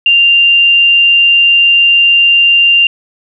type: tone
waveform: sine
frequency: 2787 Hz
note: F7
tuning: 4 cents flat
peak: -4 dBFS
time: 0.06-2.87 s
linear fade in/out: 2 ms
effects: none